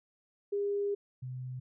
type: tone pair in turn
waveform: sine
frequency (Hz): 404.8 / 127.5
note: G#4 / C3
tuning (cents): -44 / -44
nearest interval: octave + minor sixth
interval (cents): 2000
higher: first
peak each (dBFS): -29 / -37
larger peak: first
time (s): 0.52-0.95 / 1.22-1.6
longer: first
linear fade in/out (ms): 10
effects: none